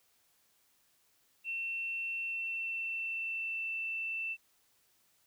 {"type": "tone with pitch glide", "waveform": "sine", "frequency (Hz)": [2700, 2669], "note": ["E7", "E7"], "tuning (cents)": [41, 21], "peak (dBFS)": -34, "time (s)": [1.44, 4.37], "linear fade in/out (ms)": 50, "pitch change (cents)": -20, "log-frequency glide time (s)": [2.26, 3.72], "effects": ["white hiss -71 dBFS RMS until 5.26 s"]}